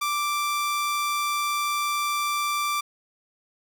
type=tone; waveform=sawtooth; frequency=1174.7 Hz; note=D6; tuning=in tune; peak=-20 dBFS; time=0.01-2.81 s; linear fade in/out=10 ms; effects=none